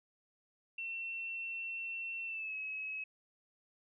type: tone with pitch glide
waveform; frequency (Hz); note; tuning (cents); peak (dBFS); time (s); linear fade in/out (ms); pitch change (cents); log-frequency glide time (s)
sine; 2703 to 2566; E7 to E7; +43 to -47; -38; 0.78-3.04; 5; -90; 2.25-2.55
effects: none